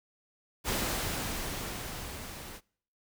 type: noise with level ramp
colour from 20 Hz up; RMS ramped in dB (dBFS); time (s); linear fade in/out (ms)
pink; -30 to -45; 0.64-2.61; 50
effects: noise-tail reverb RT60 0.6 s tail -26 dB re dry